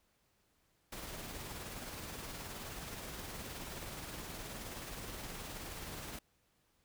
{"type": "noise with tremolo", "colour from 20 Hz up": "pink", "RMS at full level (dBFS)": -44, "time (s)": [0.92, 6.19], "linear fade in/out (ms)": 5, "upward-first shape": "triangle", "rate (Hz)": 19, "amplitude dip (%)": 35, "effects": ["pink hiss -75 dBFS RMS until 6.84 s"]}